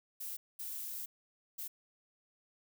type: noise bursts at uneven times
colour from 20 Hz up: violet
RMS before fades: -42 dBFS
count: 3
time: 0.2-0.37 / 0.59-1.06 / 1.58-1.68 s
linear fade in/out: 10 ms
effects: none